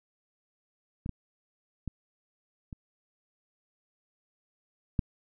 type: clicks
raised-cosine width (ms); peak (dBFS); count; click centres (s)
5; -23 / -22 / -22 / -28 / -13; 5; 1.061 / 1.093 / 1.877 / 2.728 / 4.992
effects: none